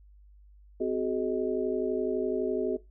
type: tone cluster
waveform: sine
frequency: 256.9 / 373.2 / 425.1 / 627 Hz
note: C4 / F#4 / G#4 / D#5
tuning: -32 / +15 / +40 / +13 cents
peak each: -34 / -29 / -30 / -37 dBFS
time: 0.8-2.77 s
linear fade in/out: 10 ms
effects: noise-tail reverb RT60 0.2 s tail -18 dB re dry + added 50 Hz sine -52 dBFS peak until 2.9 s